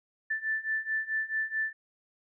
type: beating tone pair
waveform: sine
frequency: 1760 / 1764.6 Hz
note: A6 / A6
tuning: 0 / +5 cents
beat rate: 4.6 Hz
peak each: -33 / -31 dBFS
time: 0.3-1.73 s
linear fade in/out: 10 ms
effects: none